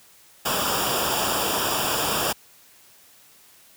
pink noise with comb filter, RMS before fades -24 dBFS, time 0.45-2.33 s, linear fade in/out 10 ms, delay 0.48 ms, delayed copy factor -0.8, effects white hiss -53 dBFS RMS until 3.76 s + high-pass 60 Hz 12 dB/octave

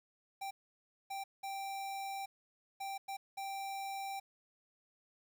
square tone bursts at uneven times, 784 Hz, G5, in tune, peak -40 dBFS, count 6, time 0.41-0.51 / 1.1-1.24 / 1.43-2.26 / 2.8-2.98 / 3.08-3.17 / 3.37-4.2 s, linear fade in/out 10 ms, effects 11-bit

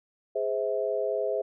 sine chord, Ab augmented, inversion none, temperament just, 415.3 / 519.1 / 648.9 Hz, Ab4 / C5 / E5, 0 / -14 / -27 cents, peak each -30 dBFS, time 0.35-1.42 s, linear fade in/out 10 ms, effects none

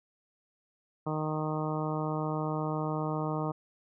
harmonic tone, 154.6 Hz, D#3, 11 cents flat, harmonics 1 / 2 / 3 / 4 / 5 / 6 / 7 / 8, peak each -33 / -36 / -38 / -39 / -40 / -41 / -41 / -42 dBFS, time 1.06-3.52 s, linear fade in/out 10 ms, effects none

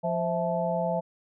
harmonic tone with a mistuned harmonic, 173.9 Hz, F3, 7 cents flat, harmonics 1 / 3 / 4 / 5, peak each -31 / -31 / -28 / -33 dBFS, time 0.03-1.01 s, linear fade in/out 20 ms, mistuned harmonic 4, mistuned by -91 cents, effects none

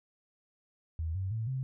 sine tone with pitch steps, 80.8 / 94.98 / 111.66 / 131.26 Hz, E2 / F#2 / A2 / C3, -34 / +46 / +26 / +6 cents, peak -31 dBFS, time 0.99-1.63 s, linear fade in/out 0 ms, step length 160 ms, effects none

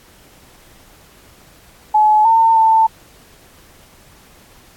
sine tone with pitch steps, 854 / 904 / 890 Hz, G#5 / A5 / A5, +48 / +47 / +20 cents, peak -8 dBFS, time 1.94-2.87 s, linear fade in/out 10 ms, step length 310 ms, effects pink hiss -47 dBFS RMS until 4.76 s + AAC 64 kbps

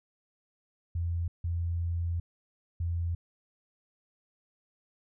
sine tone bursts at uneven times, 85.2 Hz, F2, 42 cents flat, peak -28 dBFS, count 3, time 0.95-1.28 / 1.44-2.2 / 2.8-3.15 s, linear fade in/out 5 ms, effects none

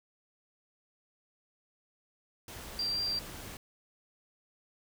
sine tone in noise, 4724 Hz, D8, 9 cents sharp, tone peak -30 dBFS, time 2.79-3.19 s, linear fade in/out 2 ms, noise pink, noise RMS -45 dBFS, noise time 2.48-3.57 s, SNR +12 dB, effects none

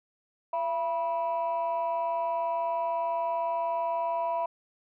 sine tone pair together, 675.5 / 977 Hz, E5 / B5, +42 / -19 cents, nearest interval tritone, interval 639 cents, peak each -28 dBFS, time 0.53-4.46 s, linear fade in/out 5 ms, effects tanh soft clip ceiling -22 dBFS

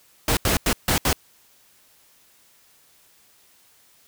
pink noise bursts at uneven times, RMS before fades -20 dBFS, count 5, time 0.28-0.37 / 0.45-0.57 / 0.66-0.73 / 0.88-0.98 / 1.05-1.13 s, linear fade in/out 2 ms, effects white hiss -57 dBFS RMS until 4.07 s

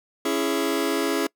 sawtooth chord, C# minor, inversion none, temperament just, 277.2 / 332.6 / 415.8 Hz, C#4 / E4 / G#4, 0 / +16 / +2 cents, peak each -22 dBFS, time 0.25-1.27 s, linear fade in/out 5 ms, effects noise-tail reverb RT60 0.1 s tail -25 dB re dry

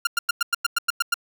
sawtooth tone bursts, 1396.9 Hz, F6, in tune, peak -14 dBFS, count 10, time 0.05-1.142 s, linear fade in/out 5 ms, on 21 ms, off 98 ms, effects none

